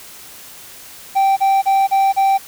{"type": "tone bursts", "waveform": "triangle", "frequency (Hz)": 780, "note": "G5", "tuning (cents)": -9, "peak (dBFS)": -9, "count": 5, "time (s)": [1.15, 2.382], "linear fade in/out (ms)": 20, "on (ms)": 220, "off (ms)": 33, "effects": ["white hiss -38 dBFS RMS until 2.47 s"]}